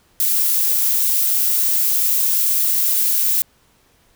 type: noise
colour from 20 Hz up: violet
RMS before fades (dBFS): -17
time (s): 0.2-3.42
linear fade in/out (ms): 0
effects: pink hiss -57 dBFS RMS until 4.15 s